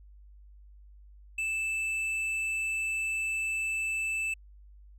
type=tone with hard clipping; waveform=triangle; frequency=2637 Hz; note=E7; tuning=in tune; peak=-30 dBFS; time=1.38-4.34 s; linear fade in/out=5 ms; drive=9 dB; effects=added 50 Hz sine -50 dBFS peak until 4.98 s